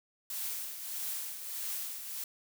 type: noise with tremolo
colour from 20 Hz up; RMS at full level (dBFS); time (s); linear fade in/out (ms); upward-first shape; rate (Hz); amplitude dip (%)
blue; -36; 0.3-2.24; 2; triangle; 1.6; 60
effects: none